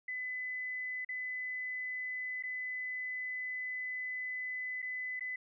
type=tone with dropouts; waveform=sine; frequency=2009 Hz; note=B6; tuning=29 cents sharp; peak=-36 dBFS; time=0.08-5.36 s; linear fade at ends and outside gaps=5 ms; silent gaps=1.048-1.089 / 2.426-2.435 / 4.82-4.825 / 5.196-5.207 s; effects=none